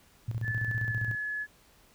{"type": "tone with tremolo", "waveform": "sine", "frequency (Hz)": 113.7, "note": "A#2", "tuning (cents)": -43, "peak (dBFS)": -28, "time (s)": [0.28, 1.15], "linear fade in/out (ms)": 5, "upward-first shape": "square", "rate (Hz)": 15, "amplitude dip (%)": 70}
{"type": "tone with pitch glide", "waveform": "sine", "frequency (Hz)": [1737, 1705.2], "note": ["A6", "G#6"], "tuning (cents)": [-23, 45], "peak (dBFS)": -31, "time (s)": [0.42, 1.47], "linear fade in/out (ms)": 50, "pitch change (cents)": -32, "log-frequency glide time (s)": [0.81, 1.08]}
{"effects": ["pink hiss -61 dBFS RMS until 1.94 s"]}